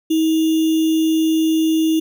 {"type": "tone with sample-and-hold", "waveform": "sine", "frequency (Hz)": 319.5, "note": "D#4", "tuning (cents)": 46, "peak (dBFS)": -13, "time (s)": [0.1, 2], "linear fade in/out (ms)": 10, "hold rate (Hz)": 3150, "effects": []}